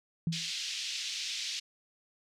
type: tone with exponential decay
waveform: sine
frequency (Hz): 164.81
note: E3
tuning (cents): 0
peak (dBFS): -25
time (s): 0.27-0.51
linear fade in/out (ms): 2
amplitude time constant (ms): 52
type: band-pass noise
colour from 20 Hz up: pink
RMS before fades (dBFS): -37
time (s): 0.32-1.6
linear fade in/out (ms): 10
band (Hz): 2800 to 6000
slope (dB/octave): 24
effects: none